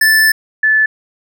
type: tone pair in turn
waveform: square / sine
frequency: 1756 / 1740.9 Hz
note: A6 / A6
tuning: -4 / -19 cents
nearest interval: unison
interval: 15 cents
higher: first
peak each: -8 dBFS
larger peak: neither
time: 0.01-0.32 / 0.63-0.86 s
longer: first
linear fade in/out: 5 ms
effects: none